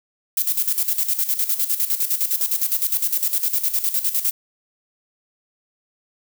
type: noise with tremolo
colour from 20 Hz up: violet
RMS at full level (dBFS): -19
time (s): 0.37-4.31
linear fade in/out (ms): 2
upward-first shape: square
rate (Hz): 9.8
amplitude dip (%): 70
effects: none